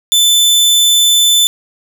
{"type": "tone", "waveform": "sawtooth", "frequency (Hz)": 3520, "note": "A7", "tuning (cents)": 0, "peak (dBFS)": -4, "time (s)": [0.12, 1.47], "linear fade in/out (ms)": 0, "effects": []}